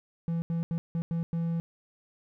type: tone bursts at uneven times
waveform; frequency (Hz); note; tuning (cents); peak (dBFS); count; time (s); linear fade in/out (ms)
triangle; 167.1; E3; +24; -25; 6; 0.28-0.42 / 0.5-0.63 / 0.71-0.78 / 0.95-1.02 / 1.11-1.23 / 1.33-1.6; 0
effects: none